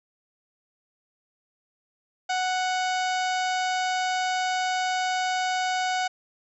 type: harmonic tone with a mistuned harmonic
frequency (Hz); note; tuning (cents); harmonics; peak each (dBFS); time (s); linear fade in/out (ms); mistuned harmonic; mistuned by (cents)
740; F#5; 0; 1 / 2 / 3 / 4 / 5 / 6 / 7 / 8 / 9 / 10; -25 / -31 / -35 / -37 / -39 / -41 / -42 / -43 / -44 / -45; 2.29-6.08; 10; 7; -80
effects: none